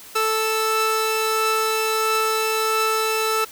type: tone pair together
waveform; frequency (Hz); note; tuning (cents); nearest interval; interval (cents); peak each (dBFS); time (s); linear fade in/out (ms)
sawtooth; 440 / 1318.5; A4 / E6; 0 / 0; octave + perfect fifth; 1900; -18; 0.15-3.45; 10
effects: white hiss -42 dBFS RMS until 3.51 s